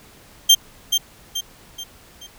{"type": "tone with echo", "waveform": "30% pulse", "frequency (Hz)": 3168, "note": "G7", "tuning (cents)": 18, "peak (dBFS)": -5, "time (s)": [0.49, 0.55], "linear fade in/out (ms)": 10, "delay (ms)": 430, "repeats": 4, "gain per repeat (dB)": -7, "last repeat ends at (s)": 2.27, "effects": ["pink hiss -48 dBFS RMS until 2.38 s"]}